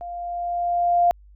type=tone with level ramp; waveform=sine; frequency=698.5 Hz; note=F5; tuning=in tune; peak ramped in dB=-31 to -13 dBFS; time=0.01-1.11 s; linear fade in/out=0 ms; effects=added 50 Hz sine -46 dBFS peak until 1.35 s